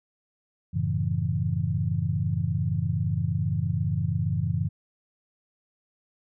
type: chord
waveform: sine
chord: F# minor seventh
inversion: none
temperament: equal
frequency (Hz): 92.5 / 110 / 138.59 / 164.81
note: F#2 / A2 / C#3 / E3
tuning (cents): 0 / 0 / 0 / 0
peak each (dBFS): -29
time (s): 0.73-4.69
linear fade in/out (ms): 20
effects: none